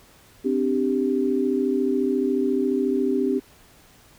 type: chord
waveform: sine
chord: C suspended second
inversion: none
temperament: equal with one note detuned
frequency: 259.5 / 293.7 / 392 Hz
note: C4 / D4 / G4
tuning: -14 / 0 / 0 cents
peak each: -23 / -26 / -23 dBFS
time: 0.44-3.4 s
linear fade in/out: 20 ms
effects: pink hiss -53 dBFS RMS until 4.18 s